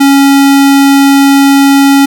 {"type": "tone", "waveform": "square", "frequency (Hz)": 277.2, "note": "C#4", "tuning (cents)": 0, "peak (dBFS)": -3, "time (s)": [0, 2.06], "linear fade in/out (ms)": 10, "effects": []}